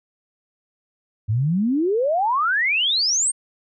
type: exponential sweep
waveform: sine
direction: up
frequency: 100.1 to 8870 Hz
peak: -17 dBFS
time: 1.28-3.32 s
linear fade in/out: 20 ms
effects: none